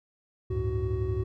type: tone cluster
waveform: triangle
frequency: 71.4 / 98.3 / 109.8 / 374.1 Hz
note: D2 / G2 / A2 / F#4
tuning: -48 / +5 / -3 / +19 cents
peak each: -30 dBFS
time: 0.5-1.24 s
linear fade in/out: 10 ms
effects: none